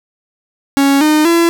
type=tone with pitch steps; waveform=45% pulse; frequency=277.2 / 305.8 / 337.4 Hz; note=C#4 / D#4 / E4; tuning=0 / -30 / +40 cents; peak=-8 dBFS; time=0.77-1.49 s; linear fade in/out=0 ms; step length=240 ms; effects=none